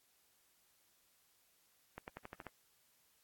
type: accelerating click train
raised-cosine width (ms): 0.5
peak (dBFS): -30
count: 7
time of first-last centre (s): 1.98-2.467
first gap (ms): 99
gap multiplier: 0.92
effects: white hiss -73 dBFS RMS until 3.23 s + AAC 64 kbps